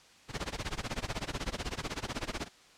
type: noise with tremolo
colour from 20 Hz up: pink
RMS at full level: -33 dBFS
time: 0.28-2.49 s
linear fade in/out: 50 ms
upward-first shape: sine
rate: 16 Hz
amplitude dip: 95%
effects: white hiss -58 dBFS RMS until 2.77 s + low-pass 6000 Hz 12 dB/octave